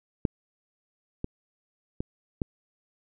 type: clicks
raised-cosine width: 3 ms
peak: -10 / -17 / -17 / -14 dBFS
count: 4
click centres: 0.252 / 1.244 / 2.005 / 2.418 s
effects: none